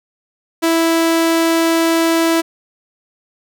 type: tone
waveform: sawtooth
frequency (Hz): 329.6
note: E4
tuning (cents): 0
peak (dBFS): -8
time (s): 0.62-2.42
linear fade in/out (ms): 20
effects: none